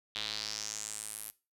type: tone with band-pass filter sweep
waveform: square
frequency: 53.5 Hz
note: A1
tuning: 48 cents flat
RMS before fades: -40 dBFS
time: 0.15-1.31 s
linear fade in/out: 10 ms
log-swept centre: 3500 to 12000 Hz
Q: 3.8
effects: noise-tail reverb RT60 0.3 s tail -20 dB re dry